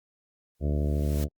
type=noise with exponential growth; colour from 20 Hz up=white; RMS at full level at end=-40 dBFS; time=0.55-1.24 s; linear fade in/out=0 ms; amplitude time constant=150 ms
type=harmonic tone; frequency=73.42 Hz; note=D2; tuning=in tune; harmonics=1 / 2 / 3 / 4 / 5 / 6 / 7 / 8 / 9; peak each=-25 / -31 / -35 / -37 / -39 / -41 / -42 / -43 / -44 dBFS; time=0.6-1.29 s; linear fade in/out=50 ms
effects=Opus 48 kbps